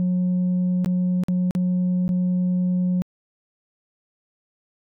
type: tone with dropouts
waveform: sine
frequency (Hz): 181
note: F#3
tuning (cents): -38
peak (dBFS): -16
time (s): 0-3.02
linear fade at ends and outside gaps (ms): 0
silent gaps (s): 0.846-0.86 / 1.236-1.284 / 1.509-1.551 / 2.08-2.091
effects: tanh soft clip ceiling -17 dBFS